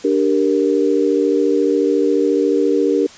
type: chord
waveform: sine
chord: G minor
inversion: second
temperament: equal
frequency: 293.7 / 392 / 466.2 Hz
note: D4 / G4 / Bb4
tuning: 0 / 0 / 0 cents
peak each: -17 dBFS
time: 0.04-3.07 s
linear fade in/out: 10 ms
effects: white hiss -40 dBFS RMS until 3.17 s + resampled to 16000 Hz